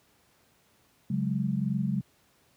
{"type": "chord", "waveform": "sine", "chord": "C# suspended fourth", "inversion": "none", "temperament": "equal", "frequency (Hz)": [138.59, 185, 207.7], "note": ["C#3", "F#3", "G#3"], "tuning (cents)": [0, 0, 0], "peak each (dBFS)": -30, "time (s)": [1.1, 2.01], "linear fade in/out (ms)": 5, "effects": ["pink hiss -65 dBFS RMS until 2.56 s", "high-pass 80 Hz 12 dB/octave"]}